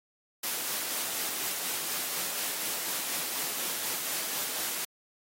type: noise with tremolo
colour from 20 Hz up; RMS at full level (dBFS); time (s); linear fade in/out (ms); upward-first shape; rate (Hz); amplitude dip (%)
white; -32; 0.43-4.85; 5; sine; 4.1; 25
effects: high-pass 200 Hz 12 dB/octave + AAC 48 kbps